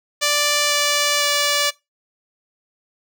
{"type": "tone with pitch steps", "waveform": "5% pulse", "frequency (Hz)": [587, 583.6, 580.3], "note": ["D5", "D5", "D5"], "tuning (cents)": [-1, -11, -21], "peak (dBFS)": -5, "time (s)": [0.21, 1.71], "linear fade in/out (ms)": 20, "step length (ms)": 500, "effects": ["noise-tail reverb RT60 0.2 s tail -20 dB re dry"]}